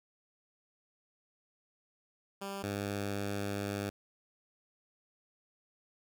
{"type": "tone pair in turn", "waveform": "10% pulse", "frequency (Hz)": [197.3, 100.84], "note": ["G3", "G2"], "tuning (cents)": [11, 49], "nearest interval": "octave", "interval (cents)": 1162, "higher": "first", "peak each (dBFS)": [-30, -26], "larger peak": "second", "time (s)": [[2.41, 2.63], [2.63, 3.9]], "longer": "second", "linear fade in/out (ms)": 10, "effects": []}